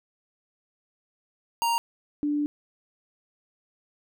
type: tone pair in turn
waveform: square / sine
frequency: 932.3 / 293.7 Hz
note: A#5 / D4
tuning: 0 / 0 cents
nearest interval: octave + minor sixth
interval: 2000 cents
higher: first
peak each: -23 dBFS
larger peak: neither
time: 1.62-1.78 / 2.23-2.46 s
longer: second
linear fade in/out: 0 ms
effects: none